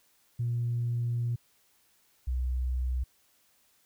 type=tone pair in turn; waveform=sine; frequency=119.1 / 63.09 Hz; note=A#2 / B1; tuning=+38 / +38 cents; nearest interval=major seventh; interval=1100 cents; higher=first; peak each=-26 dBFS; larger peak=neither; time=0.39-1.36 / 2.27-3.04 s; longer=first; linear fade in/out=10 ms; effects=tanh soft clip ceiling -23 dBFS + white hiss -67 dBFS RMS until 3.85 s